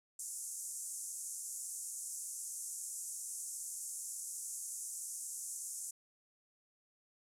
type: band-pass noise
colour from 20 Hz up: pink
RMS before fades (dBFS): -44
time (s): 0.19-5.91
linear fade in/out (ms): 5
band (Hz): 6500 to 11000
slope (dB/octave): 48
effects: none